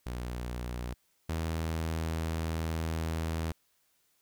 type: tone pair in turn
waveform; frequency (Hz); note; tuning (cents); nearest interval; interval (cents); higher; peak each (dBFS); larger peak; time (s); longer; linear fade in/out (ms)
sawtooth; 60.7 / 81.02; B1 / E2; -29 / -29; perfect fourth; 500; second; -31 / -27; second; 0.06-0.94 / 1.29-3.52; second; 5
effects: white hiss -72 dBFS RMS until 4.21 s